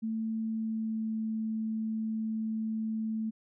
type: tone with pitch glide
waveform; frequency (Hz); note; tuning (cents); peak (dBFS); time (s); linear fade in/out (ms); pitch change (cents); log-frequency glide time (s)
sine; 222.2 to 220.3; A3 to A3; +17 to +2; -30; 0.02-3.31; 20; -15; 0.44-1.16
effects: none